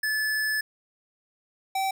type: tone pair in turn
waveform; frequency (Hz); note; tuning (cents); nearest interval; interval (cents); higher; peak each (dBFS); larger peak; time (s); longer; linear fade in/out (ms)
square; 1731 / 771.1; A6 / G5; -29 / -29; octave + major second; 1400; first; -25; neither; 0.03-0.61 / 1.75-1.91; first; 5
effects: none